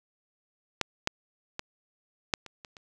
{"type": "clicks", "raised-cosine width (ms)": 0.2, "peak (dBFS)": [-8, -8, -16, -7, -26, -26, -30], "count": 7, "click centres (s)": [0.813, 1.074, 1.594, 2.338, 2.463, 2.648, 2.768], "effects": []}